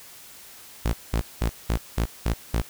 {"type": "tone bursts", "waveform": "sawtooth", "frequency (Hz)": 56.4, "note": "A1", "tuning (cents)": 44, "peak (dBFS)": -17, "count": 7, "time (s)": [0.85, 2.617], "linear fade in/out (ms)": 5, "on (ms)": 81, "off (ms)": 200, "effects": ["white hiss -46 dBFS RMS until 2.69 s"]}